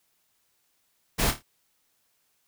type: noise with echo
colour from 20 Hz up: pink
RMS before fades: -24 dBFS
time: 1.18-1.32 s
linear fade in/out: 20 ms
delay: 27 ms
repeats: 4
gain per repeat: -8 dB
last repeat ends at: 1.428 s
effects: white hiss -71 dBFS RMS until 2.47 s